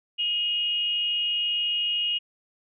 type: tone with frequency modulation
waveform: sine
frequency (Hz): 2867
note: F7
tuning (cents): +45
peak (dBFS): -23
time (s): 0.18-2.19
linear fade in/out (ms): 20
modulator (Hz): 372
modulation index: 0.28
effects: none

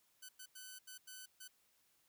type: tone bursts at uneven times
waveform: 5% pulse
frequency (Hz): 1509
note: F#6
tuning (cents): +34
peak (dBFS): -39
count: 6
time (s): 0.22-0.29 / 0.39-0.46 / 0.55-0.79 / 0.87-0.98 / 1.07-1.26 / 1.4-1.48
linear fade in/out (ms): 10
effects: white hiss -75 dBFS RMS until 2.08 s

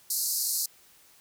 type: band-pass noise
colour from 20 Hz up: white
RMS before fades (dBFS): -29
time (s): 0.1-0.66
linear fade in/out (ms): 5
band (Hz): 4200 to 15000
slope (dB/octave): 96
effects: white hiss -58 dBFS RMS until 1.2 s

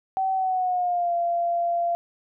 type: tone with pitch glide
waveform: sine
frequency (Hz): 764 to 688.6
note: G5 to F5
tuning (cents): -45 to -25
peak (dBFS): -21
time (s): 0.17-1.95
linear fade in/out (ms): 0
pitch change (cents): -180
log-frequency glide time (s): 0.34-1.14
effects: none

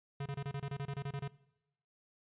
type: tone bursts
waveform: square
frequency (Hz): 140.2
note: C#3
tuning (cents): +20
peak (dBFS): -37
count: 13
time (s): 0.2-1.279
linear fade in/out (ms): 5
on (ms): 59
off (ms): 26
effects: noise-tail reverb RT60 0.9 s tail -20 dB re dry + resampled to 8000 Hz

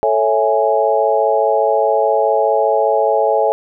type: chord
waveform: sine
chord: A major seventh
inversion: none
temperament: equal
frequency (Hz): 440 / 554.4 / 659.3 / 830.6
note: A4 / C#5 / E5 / G#5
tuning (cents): 0 / 0 / 0 / 0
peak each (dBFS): -17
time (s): 0.03-3.52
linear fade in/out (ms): 0
effects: none

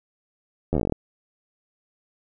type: slowing click train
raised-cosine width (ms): 2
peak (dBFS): -10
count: 12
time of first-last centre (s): 0.73-0.923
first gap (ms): 11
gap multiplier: 1.09
effects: none

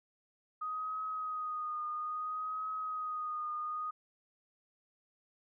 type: tone with vibrato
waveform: sine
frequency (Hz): 1247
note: D#6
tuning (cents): +3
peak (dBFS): -35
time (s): 0.61-3.91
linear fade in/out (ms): 10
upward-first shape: triangle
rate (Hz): 0.6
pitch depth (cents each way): 38
effects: none

